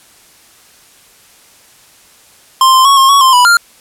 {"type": "tone with pitch steps", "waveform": "square", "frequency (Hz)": [1050, 1043, 1108, 1071, 1117, 1048, 985, 1397], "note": ["C6", "C6", "C#6", "C6", "C#6", "C6", "B5", "F6"], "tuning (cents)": [6, -6, -1, 40, 13, 2, -5, 0], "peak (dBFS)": -5, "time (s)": [2.61, 3.57], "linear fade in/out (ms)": 2, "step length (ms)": 120, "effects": ["white hiss -44 dBFS RMS until 3.8 s", "low-pass 12000 Hz 12 dB/octave"]}